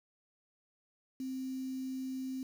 sine tone with quantisation, 261.6 Hz, C4, in tune, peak -36 dBFS, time 1.2-2.43 s, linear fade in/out 2 ms, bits 9, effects none

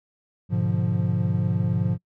triangle chord, G# diminished seventh, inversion none, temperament equal, 103.83 / 123.47 / 146.83 / 174.61 Hz, G#2 / B2 / D3 / F3, 0 / 0 / 0 / 0 cents, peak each -23 / -25 / -27 / -23 dBFS, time 0.49-1.98 s, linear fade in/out 50 ms, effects noise-tail reverb RT60 0.1 s tail -25 dB re dry

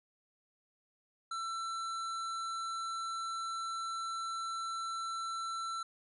sine tone with tanh clipping, 1340 Hz, E6, 28 cents sharp, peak -38 dBFS, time 1.31-5.83 s, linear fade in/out 5 ms, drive 17 dB, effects resampled to 24000 Hz

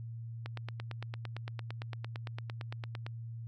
click train, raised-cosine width 0.3 ms, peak -25 dBFS, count 24, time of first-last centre 0.46-3.065 s, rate 8.83 Hz, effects added 115 Hz sine -40 dBFS peak until 3.47 s

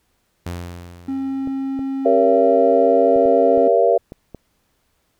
sawtooth tone with exponential decay, 87.31 Hz, F2, in tune, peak -21 dBFS, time 0.46-1.89 s, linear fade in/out 5 ms, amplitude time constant 310 ms
triangle tone with pitch glide, 269.1 to 271 Hz, C4 to C#4, +49 to -39 cents, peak -19 dBFS, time 1.08-3.68 s, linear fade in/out 5 ms, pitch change +12 cents, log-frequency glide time 1.24-3.14 s
clicks, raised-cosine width 2 ms, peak -20 dBFS, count 7, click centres 1.474 / 1.792 / 3.161 / 3.257 / 3.577 / 4.121 / 4.347 s
sine chord, G diminished seventh, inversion none, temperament just, 392 / 470.4 / 564.5 / 677.4 Hz, G4 / Bb4 / Db5 / Fb5, 0 / +16 / +31 / +47 cents, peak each -20 / -16 / -18 / -16 dBFS, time 2.05-3.98 s, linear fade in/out 10 ms
effects pink hiss -66 dBFS RMS until 5.19 s

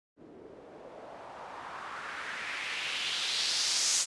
blue noise with low-pass filter sweep, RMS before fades -35 dBFS, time 0.16-4.06 s, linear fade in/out 50 ms, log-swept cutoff 320 to 6900 Hz, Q 2.2, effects resampled to 24000 Hz

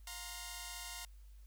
5% pulse chord, F suspended fourth, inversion none, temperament equal with one note detuned, 708.2 / 932.3 / 1046.5 Hz, F5 / Bb5 / C6, +24 / 0 / 0 cents, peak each -38 / -36 / -38 dBFS, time 0.07-1.05 s, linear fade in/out 2 ms, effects added 50 Hz sine -53 dBFS peak until 1.46 s + white hiss -73 dBFS RMS until 1.46 s

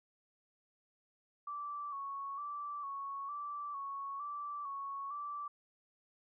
sine tone with vibrato, 1136 Hz, C#6, 42 cents sharp, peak -39 dBFS, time 1.47-5.48 s, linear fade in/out 5 ms, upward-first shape square, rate 1.1 Hz, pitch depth 44 cents each way, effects none

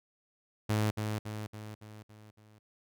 sawtooth tone with echo, 107 Hz, A2, 48 cents flat, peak -23 dBFS, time 0.69-0.91 s, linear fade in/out 10 ms, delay 280 ms, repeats 6, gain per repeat -5 dB, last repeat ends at 2.59 s, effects none

